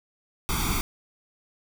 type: noise with comb filter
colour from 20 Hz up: pink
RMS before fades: -26 dBFS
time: 0.49-0.81 s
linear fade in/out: 0 ms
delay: 0.86 ms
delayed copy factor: +1
effects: none